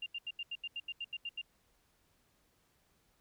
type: tone bursts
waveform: sine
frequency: 2794 Hz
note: F7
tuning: in tune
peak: -37 dBFS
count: 12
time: 0.02-1.415 s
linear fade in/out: 5 ms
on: 42 ms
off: 81 ms
effects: pink hiss -73 dBFS RMS until 3.2 s